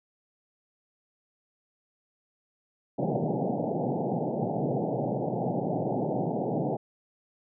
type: band-pass noise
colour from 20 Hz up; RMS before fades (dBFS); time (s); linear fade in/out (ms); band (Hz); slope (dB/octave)
pink; -29; 2.98-6.77; 10; 120 to 840; 96
effects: none